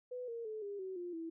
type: tone with pitch steps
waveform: sine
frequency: 497.8 / 464.5 / 433.4 / 404.3 / 377.3 / 352 / 328.4 Hz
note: B4 / A#4 / A4 / G#4 / F#4 / F4 / E4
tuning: +14 / -6 / -26 / -46 / +34 / +14 / -6 cents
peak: -40 dBFS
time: 0.11-1.3 s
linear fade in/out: 10 ms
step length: 170 ms
effects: none